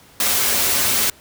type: noise with comb filter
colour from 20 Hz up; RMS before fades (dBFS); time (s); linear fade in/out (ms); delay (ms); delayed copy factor
white; -18; 0.2-1.1; 2; 6.3; -0.55
effects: pink hiss -48 dBFS RMS until 1.2 s + high-pass 60 Hz 12 dB/octave